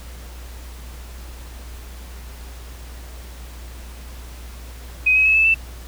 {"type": "tone with pitch steps", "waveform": "sine", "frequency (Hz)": [2514, 2549, 2585, 2621, 2657], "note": ["D#7", "D#7", "E7", "E7", "E7"], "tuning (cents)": [17, 41, -34, -11, 13], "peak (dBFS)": -12, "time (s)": [5.06, 5.545], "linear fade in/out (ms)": 10, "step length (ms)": 97, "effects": ["added 60 Hz sine -34 dBFS peak until 5.87 s", "pink hiss -43 dBFS RMS until 5.87 s"]}